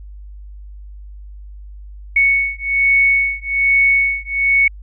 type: beating tone pair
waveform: sine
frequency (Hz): 2217 / 2218.2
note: C#7 / C#7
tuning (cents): 0 / +1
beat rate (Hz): 1.2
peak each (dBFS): -15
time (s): 2.16-4.68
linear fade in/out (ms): 5
effects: added 50 Hz sine -32 dBFS peak until 4.82 s